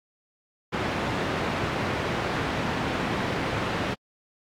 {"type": "band-pass noise", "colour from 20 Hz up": "pink", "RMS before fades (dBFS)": -28, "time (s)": [0.72, 3.95], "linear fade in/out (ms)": 20, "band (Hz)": [100, 2400], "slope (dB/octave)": 12, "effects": ["AAC 64 kbps"]}